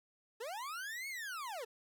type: linear two-way sweep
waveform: 40% pulse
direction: up then down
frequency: 415.3 to 2227 to 419.5 Hz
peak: -40 dBFS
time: 0.4-1.65 s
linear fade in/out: 10 ms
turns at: 1.08 s
effects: 13-bit